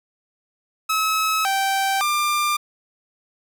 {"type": "tone with pitch steps", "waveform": "sawtooth", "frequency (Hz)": [1289, 779, 1193], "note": ["E6", "G5", "D6"], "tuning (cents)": [-39, -11, 27], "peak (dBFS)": -15, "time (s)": [0.89, 2.57], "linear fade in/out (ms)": 10, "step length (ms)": 560, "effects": []}